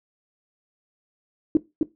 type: tone with echo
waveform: sine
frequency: 311.1 Hz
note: D#4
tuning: in tune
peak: -12 dBFS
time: 1.55-1.57 s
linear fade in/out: 2 ms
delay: 260 ms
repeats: 1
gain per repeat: -4 dB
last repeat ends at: 1.83 s
effects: noise-tail reverb RT60 0.2 s tail -17 dB re dry